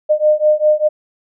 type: beating tone pair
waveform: sine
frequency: 606 / 611 Hz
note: D#5 / D#5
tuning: -46 / -32 cents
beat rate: 5 Hz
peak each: -13 dBFS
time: 0.09-0.89 s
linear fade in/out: 20 ms
effects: none